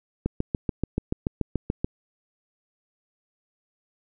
click train, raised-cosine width 3 ms, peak -11 dBFS, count 12, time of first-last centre 0.26-1.845 s, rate 6.94 Hz, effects none

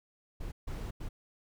brown noise bursts at uneven times, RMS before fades -38 dBFS, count 3, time 0.4-0.52 / 0.67-0.91 / 1-1.09 s, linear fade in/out 10 ms, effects none

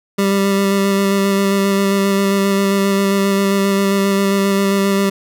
25% pulse tone with vibrato, 197.1 Hz, G3, 10 cents sharp, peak -9 dBFS, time 0.18-5.1 s, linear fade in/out 10 ms, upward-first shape square, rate 7.5 Hz, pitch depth 11 cents each way, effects none

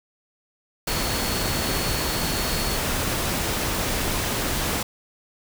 sine tone in noise, 4387 Hz, C#8, 19 cents flat, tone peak -33 dBFS, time 0.87-2.77 s, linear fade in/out 5 ms, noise pink, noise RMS -25 dBFS, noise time 0.87-4.83 s, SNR -11 dB, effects none

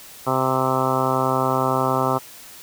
harmonic tone, 130.81 Hz, C3, in tune, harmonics 1 / 2 / 3 / 4 / 5 / 6 / 7 / 8 / 9 / 10, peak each -27 / -27 / -27 / -27 / -27 / -27 / -27 / -27 / -27 / -27 dBFS, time 0.26-2.19 s, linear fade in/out 20 ms, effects white hiss -42 dBFS RMS until 2.62 s

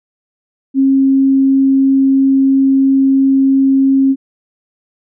sine tone, 269.7 Hz, C#4, 47 cents flat, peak -7 dBFS, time 0.74-4.16 s, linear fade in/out 50 ms, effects none

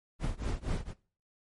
brown noise with tremolo, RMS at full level -29 dBFS, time 0.19-0.94 s, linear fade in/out 50 ms, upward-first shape triangle, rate 4.2 Hz, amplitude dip 100%, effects noise-tail reverb RT60 0.4 s tail -20 dB re dry + MP3 48 kbps

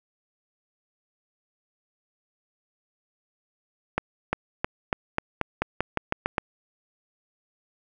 accelerating click train, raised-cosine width 0.5 ms, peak -8 dBFS, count 12, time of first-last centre 3.98-6.382 s, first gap 350 ms, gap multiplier 0.9, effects none

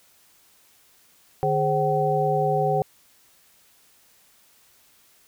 sine tone cluster, 151 / 415.7 / 531 / 760 Hz, D3 / G#4 / C5 / F#5, +48 / +2 / +25 / +46 cents, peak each -26 / -25 / -26 / -23 dBFS, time 1.43-2.82 s, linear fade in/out 0 ms, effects white hiss -58 dBFS RMS until 5.27 s

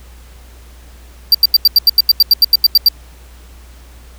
square tone bursts, 4699 Hz, D8, in tune, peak -4 dBFS, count 15, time 1.32-2.886 s, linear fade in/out 2 ms, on 26 ms, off 84 ms, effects added 60 Hz sine -36 dBFS peak until 4.18 s + pink hiss -45 dBFS RMS until 4.18 s

